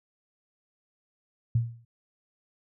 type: tone with exponential decay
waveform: sine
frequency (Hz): 116.54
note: A#2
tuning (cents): 0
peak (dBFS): -18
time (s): 1.55-1.85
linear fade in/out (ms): 5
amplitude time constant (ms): 64
effects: none